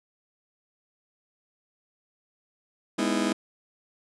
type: chord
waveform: 35% pulse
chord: E major seventh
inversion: first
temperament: just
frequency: 206 / 247.2 / 309 / 329.6 Hz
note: G#3 / B3 / D#4 / E4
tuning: -14 / +2 / -12 / 0 cents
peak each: -28 dBFS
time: 2.98-3.33 s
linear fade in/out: 10 ms
effects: resampled to 24000 Hz